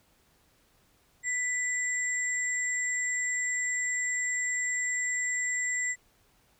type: tone pair together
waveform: sine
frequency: 1980 / 7475 Hz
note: B6 / A#8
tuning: +4 / +4 cents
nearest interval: octave + major seventh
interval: 2300 cents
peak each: -29 / -32 dBFS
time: 1.23-5.96 s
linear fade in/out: 50 ms
effects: pink hiss -66 dBFS RMS until 6.59 s